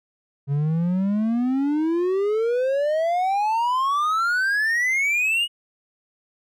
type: exponential sweep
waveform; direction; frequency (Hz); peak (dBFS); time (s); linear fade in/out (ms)
triangle; up; 137.5 to 2921; -17; 0.47-5.48; 50
effects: none